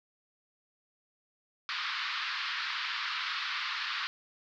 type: band-pass noise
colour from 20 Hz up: pink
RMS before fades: -35 dBFS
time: 1.69-4.07 s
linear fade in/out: 0 ms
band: 1100 to 4700 Hz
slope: 48 dB/octave
effects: none